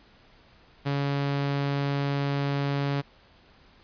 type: tone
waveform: sawtooth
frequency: 140.9 Hz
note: C#3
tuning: 29 cents sharp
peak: -21 dBFS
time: 0.85-3.02 s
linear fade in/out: 20 ms
effects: pink hiss -57 dBFS RMS until 3.83 s + resampled to 11025 Hz